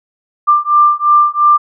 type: beating tone pair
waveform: sine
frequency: 1186 / 1188.9 Hz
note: D6 / D6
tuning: +17 / +21 cents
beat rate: 2.9 Hz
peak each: -10 dBFS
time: 0.47-1.58 s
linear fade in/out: 20 ms
effects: none